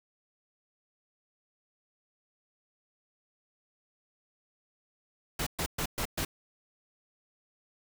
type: noise bursts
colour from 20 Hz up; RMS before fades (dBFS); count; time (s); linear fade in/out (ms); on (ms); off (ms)
pink; -32; 5; 5.39-6.25; 5; 76; 120
effects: none